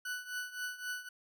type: tone with tremolo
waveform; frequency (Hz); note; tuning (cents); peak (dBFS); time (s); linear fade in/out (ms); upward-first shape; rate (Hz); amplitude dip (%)
40% pulse; 1486; F#6; +7; -34; 0.05-1.09; 5; triangle; 3.8; 85
effects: none